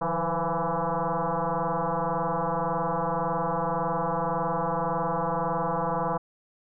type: tone with frequency modulation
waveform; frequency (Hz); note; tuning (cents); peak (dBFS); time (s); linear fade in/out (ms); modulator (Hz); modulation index
sine; 156.1; D#3; +6; -24; 0.01-6.18; 10; 167; 6.4
effects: none